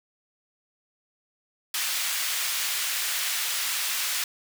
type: high-pass noise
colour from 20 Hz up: pink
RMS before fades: -28 dBFS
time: 1.74-4.24 s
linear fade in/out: 2 ms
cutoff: 2000 Hz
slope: 12 dB/octave
effects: none